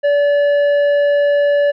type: tone with tanh clipping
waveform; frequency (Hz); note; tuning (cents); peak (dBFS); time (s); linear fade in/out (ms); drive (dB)
triangle; 576; D5; -34; -12; 0.03-1.72; 20; 12
effects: none